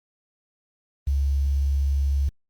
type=tone with quantisation; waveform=sine; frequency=69.4 Hz; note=C#2; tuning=3 cents sharp; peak=-19 dBFS; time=1.07-2.29 s; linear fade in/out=5 ms; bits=8; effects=Opus 32 kbps